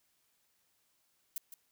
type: noise with echo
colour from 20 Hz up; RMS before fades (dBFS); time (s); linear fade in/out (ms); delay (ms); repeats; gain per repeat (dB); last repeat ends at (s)
violet; -37; 1.36-1.38; 2; 160; 1; -11; 1.54
effects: white hiss -75 dBFS RMS until 1.71 s